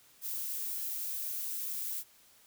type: noise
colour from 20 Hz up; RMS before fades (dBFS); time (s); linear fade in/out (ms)
violet; -37; 0.21-2.04; 50
effects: white hiss -62 dBFS RMS until 2.46 s